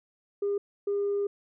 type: tone pair in turn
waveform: sine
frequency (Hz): 404 / 404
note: G#4 / G#4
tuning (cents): -48 / -48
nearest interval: unison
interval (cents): 0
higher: neither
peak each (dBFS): -24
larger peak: neither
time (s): 0.42-0.58 / 0.87-1.27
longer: second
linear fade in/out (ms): 5
effects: tanh soft clip ceiling -22 dBFS